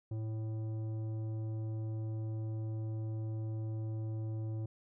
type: tone with tanh clipping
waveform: sine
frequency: 110 Hz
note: A2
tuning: in tune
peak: -37 dBFS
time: 0.11-4.66 s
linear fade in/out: 5 ms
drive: 11 dB
effects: none